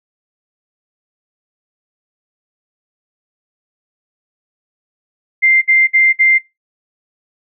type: tone bursts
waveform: sine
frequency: 2093 Hz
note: C7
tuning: in tune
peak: -7 dBFS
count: 4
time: 5.42-6.388 s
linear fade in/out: 20 ms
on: 200 ms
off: 56 ms
effects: noise-tail reverb RT60 0.2 s tail -20 dB re dry